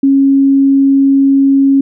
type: tone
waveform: sine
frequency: 273.9 Hz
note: C#4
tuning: 21 cents flat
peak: -5 dBFS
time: 0.03-1.81 s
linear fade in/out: 5 ms
effects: none